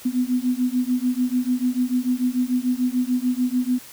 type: beating tone pair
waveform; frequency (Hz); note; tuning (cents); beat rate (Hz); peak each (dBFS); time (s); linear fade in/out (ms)
sine; 246.9 / 253.7; B3 / B3; 0 / +47; 6.8; -22; 0.05-3.79; 10
effects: white hiss -43 dBFS RMS until 3.92 s